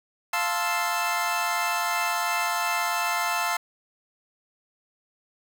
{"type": "chord", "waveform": "25% pulse", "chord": "F major seventh", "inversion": "none", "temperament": "equal", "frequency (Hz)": [698.5, 880, 1046.5, 1318.5], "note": ["F5", "A5", "C6", "E6"], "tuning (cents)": [0, 0, 0, 0], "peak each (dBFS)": -26, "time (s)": [0.33, 3.57], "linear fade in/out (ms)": 5, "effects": []}